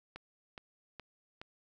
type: click train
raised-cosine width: 0.3 ms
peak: -29 dBFS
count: 4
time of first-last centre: 0.16-1.415 s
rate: 2.39 Hz
effects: none